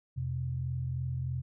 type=tone pair together; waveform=sine; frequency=84.9 / 128.08 Hz; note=F2 / C3; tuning=-48 / -37 cents; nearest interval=perfect fifth; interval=711 cents; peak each=-37 / -32 dBFS; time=0.16-1.42 s; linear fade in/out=20 ms; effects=none